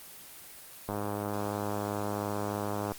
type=click train; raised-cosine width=1 ms; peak=-19 dBFS; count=210; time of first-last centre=0.89-2.919 s; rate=103 Hz; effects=white hiss -48 dBFS RMS until 2.98 s + Opus 24 kbps